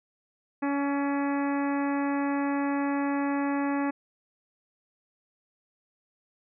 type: harmonic tone with a mistuned harmonic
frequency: 282 Hz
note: C#4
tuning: 30 cents sharp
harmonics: 1 / 2 / 3 / 4 / 5 / 6 / 7 / 8 / 9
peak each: -26 / -36 / -34 / -38 / -43 / -40 / -43 / -48 / -47 dBFS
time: 0.62-3.91 s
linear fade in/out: 10 ms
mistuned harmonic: 5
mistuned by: -32 cents
effects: none